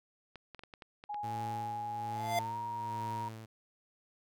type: clicks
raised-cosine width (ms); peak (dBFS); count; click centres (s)
0.3; -32; 8; 0.357 / 0.547 / 0.593 / 0.636 / 0.738 / 0.822 / 1.039 / 1.144
type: tone with pitch glide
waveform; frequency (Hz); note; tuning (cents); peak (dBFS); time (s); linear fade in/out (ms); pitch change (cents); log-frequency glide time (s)
sine; 830.6 to 943.1; G#5 to A#5; 0 to +20; -36; 1.09-3.29; 10; +220; 2.13-2.56
type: tone with tremolo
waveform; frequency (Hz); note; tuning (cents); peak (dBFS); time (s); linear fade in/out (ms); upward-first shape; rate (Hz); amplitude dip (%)
sawtooth; 111.1; A2; +17; -36; 1.23-3.46; 10; sine; 1.2; 60
type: tone with exponential growth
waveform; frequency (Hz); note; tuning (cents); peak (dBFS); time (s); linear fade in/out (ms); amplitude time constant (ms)
square; 692; F5; -16; -27; 2.07-2.39; 2; 68
effects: none